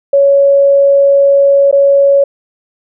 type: tone with dropouts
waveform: sine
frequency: 558 Hz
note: C#5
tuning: 11 cents sharp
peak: -4 dBFS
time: 0.13-2.24 s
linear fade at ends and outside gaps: 5 ms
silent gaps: 1.713-1.726 s
effects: none